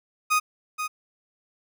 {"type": "tone with echo", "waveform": "30% pulse", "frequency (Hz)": 1244.5, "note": "D#6", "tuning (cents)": 0, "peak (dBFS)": -16, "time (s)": [0.3, 0.4], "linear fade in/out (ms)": 20, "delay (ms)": 480, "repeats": 1, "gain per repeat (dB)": -8, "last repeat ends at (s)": 0.88, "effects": []}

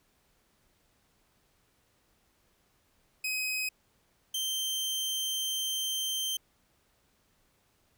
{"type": "tone pair in turn", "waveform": "sawtooth", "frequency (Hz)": [2526, 3132], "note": ["D#7", "G7"], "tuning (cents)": [26, -2], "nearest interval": "major third", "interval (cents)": 372, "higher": "second", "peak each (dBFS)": -27, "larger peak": "neither", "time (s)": [[3.24, 3.69], [4.34, 6.37]], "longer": "second", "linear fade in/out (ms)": 5, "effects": ["pink hiss -70 dBFS RMS until 7.97 s"]}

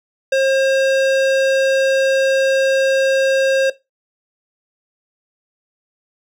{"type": "tone with hard clipping", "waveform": "sine", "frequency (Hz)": 536, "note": "C5", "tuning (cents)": 42, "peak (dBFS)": -14, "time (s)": [0.32, 3.7], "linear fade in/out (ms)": 5, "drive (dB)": 17, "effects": ["noise-tail reverb RT60 0.2 s tail -17 dB re dry"]}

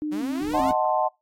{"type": "tone with vibrato", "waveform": "sine", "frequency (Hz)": 283.8, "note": "C#4", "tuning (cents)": 41, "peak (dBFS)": -25, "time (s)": [0.02, 0.71], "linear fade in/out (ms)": 0, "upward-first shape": "square", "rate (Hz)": 2.6, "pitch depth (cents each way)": 110}
{"type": "exponential sweep", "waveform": "sawtooth", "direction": "up", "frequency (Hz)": [180.8, 770], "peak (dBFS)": -29, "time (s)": [0.11, 0.72], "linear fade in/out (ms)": 20}
{"type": "low-pass noise", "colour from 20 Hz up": "pink", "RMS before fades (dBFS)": -40, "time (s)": [0.41, 0.73], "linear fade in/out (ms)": 0, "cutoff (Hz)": 390, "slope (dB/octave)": 48}
{"type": "chord", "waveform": "sine", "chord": "D# diminished seventh", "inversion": "none", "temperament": "equal", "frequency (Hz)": [622.3, 740, 880, 1046.5], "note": ["D#5", "F#5", "A5", "C6"], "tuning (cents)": [0, 0, 0, 0], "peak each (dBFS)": [-25, -24, -25, -28], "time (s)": [0.53, 1.09], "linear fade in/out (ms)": 20}
{"effects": ["noise-tail reverb RT60 0.2 s tail -23 dB re dry", "AAC 64 kbps"]}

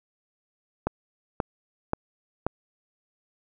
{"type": "click train", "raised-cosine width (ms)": 1, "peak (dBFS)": -10, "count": 4, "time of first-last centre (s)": [0.87, 2.466], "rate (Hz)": 1.88, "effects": []}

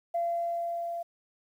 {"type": "tone with level ramp", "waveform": "sine", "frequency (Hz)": 684, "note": "F5", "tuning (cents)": -36, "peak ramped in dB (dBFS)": [-25, -32], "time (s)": [0.14, 1.03], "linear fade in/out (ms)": 10, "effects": ["tanh soft clip ceiling -21 dBFS", "10-bit"]}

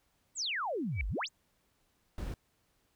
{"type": "exponential two-way sweep", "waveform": "sine", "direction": "down then up", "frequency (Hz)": [8480, 43.65, 8480], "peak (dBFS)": -32, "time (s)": [0.35, 1.29], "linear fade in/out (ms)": 50, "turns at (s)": 1.08}
{"type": "tone with exponential growth", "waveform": "sine", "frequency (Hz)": 2290, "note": "D7", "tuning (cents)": -44, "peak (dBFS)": -29, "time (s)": [0.92, 1.01], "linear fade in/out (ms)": 1, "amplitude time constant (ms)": 18}
{"type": "noise", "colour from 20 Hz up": "brown", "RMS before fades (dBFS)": -38, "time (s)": [2.18, 2.34], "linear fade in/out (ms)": 2}
{"effects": ["pink hiss -74 dBFS RMS until 2.95 s"]}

